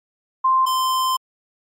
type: tone pair in turn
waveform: sine / square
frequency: 1046.5 / 1038.1 Hz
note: C6 / C6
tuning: 0 / -14 cents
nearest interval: unison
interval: 14 cents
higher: first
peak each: -13 / -18 dBFS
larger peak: first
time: 0.44-0.66 / 0.66-1.17 s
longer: second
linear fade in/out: 10 ms
effects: MP3 64 kbps